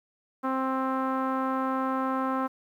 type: tone with low-pass filter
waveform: sawtooth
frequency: 263.2 Hz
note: C4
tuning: 10 cents sharp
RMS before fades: -28 dBFS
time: 0.43-2.48 s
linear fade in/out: 20 ms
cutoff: 1200 Hz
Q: 4.2
effects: 10-bit